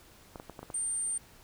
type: clicks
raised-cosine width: 1 ms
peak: -28 dBFS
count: 6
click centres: 0.358 / 0.399 / 0.497 / 0.592 / 0.63 / 0.702 s
type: tone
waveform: sine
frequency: 8870 Hz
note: C#9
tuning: in tune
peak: -30 dBFS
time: 0.74-1.18 s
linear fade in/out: 5 ms
effects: pink hiss -57 dBFS RMS until 1.43 s